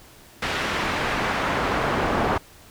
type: noise with band-pass filter sweep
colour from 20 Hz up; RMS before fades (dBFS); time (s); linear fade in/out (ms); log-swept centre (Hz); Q
brown; -24; 0.42-2.38; 5; 2400 to 950; 0.81
effects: pink hiss -49 dBFS RMS until 2.7 s